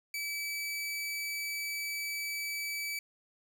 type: tone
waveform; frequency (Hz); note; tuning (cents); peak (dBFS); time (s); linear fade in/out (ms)
sawtooth; 2300; D7; -37; -31; 0.14-2.99; 2
effects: none